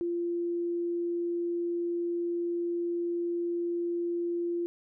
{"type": "tone", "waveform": "sine", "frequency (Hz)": 344.8, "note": "F4", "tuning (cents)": -22, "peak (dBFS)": -28, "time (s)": [0.01, 4.66], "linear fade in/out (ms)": 0, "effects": []}